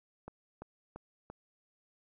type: click train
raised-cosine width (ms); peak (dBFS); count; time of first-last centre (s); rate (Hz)
1; -30; 4; 0.28-1.3; 2.94
effects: none